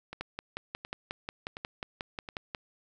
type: two click trains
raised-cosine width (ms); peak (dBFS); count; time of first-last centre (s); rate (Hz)
0.3; -19 / -24; 14 / 4; 0.21-2.548 / 0.13-2.288; 5.56 / 1.39
effects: none